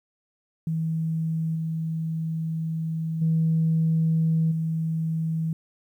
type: tone with level steps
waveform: sine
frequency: 161.4 Hz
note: E3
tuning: 36 cents flat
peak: -23 / -25 / -18 / -23 dBFS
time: 0.67-5.53 s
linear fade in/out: 2 ms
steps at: 1.55 / 3.21 / 4.51 s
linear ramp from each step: 10 ms
effects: tanh soft clip ceiling -14 dBFS + 10-bit